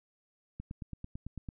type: click train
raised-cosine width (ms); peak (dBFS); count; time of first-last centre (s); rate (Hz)
5; -28; 9; 0.6-1.488; 9.01
effects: none